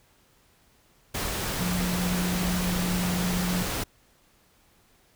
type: tone in noise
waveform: sine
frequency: 179.5 Hz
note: F3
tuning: 48 cents sharp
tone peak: -26 dBFS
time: 1.6-3.63 s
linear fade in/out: 10 ms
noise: pink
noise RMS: -30 dBFS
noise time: 1.14-3.84 s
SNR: +1 dB
effects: pink hiss -62 dBFS RMS until 5.15 s